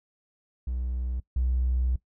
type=tone pair in turn; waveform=triangle; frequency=62.1 / 62.64 Hz; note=B1 / B1; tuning=+10 / +25 cents; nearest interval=unison; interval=15 cents; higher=second; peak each=-25 / -19 dBFS; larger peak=second; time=0.67-1.2 / 1.36-1.96 s; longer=second; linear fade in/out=5 ms; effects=noise-tail reverb RT60 0.1 s tail -21 dB re dry + tanh soft clip ceiling -19 dBFS